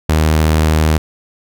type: tone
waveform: sawtooth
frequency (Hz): 78.2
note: D#2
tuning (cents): +9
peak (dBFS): -6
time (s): 0.09-0.98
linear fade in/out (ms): 5
effects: none